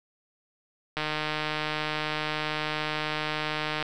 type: click train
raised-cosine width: 0.3 ms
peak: -13 dBFS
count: 438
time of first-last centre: 0.97-3.826 s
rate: 153 Hz
effects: none